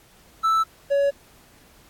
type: tone pair in turn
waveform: triangle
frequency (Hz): 1318.5 / 562.1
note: E6 / C#5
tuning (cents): 0 / +24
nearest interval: octave + minor third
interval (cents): 1476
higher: first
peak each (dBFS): -15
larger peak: neither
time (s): 0.43-0.64 / 0.9-1.11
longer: neither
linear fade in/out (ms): 20
effects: pink hiss -54 dBFS RMS until 1.89 s + AAC 64 kbps